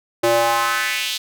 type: tone with high-pass filter sweep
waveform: square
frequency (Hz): 116.54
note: A#2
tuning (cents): 0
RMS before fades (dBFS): -19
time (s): 0.23-1.18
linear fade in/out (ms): 10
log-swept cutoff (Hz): 430 to 3800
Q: 2.5
effects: none